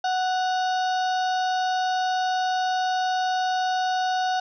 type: harmonic tone with a mistuned harmonic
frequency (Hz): 741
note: F#5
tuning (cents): +2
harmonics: 1 / 2 / 4 / 5 / 6 / 7 / 8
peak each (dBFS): -22 / -31 / -39 / -37 / -40 / -43 / -43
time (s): 0.04-4.4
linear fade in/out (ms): 5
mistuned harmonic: 4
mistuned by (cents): -47
effects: none